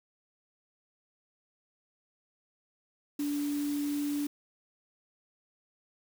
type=tone in noise; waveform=sine; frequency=290 Hz; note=D4; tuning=22 cents flat; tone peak=-29 dBFS; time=3.19-4.27 s; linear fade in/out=5 ms; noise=white; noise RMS=-45 dBFS; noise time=3.19-4.27 s; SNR=+13 dB; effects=none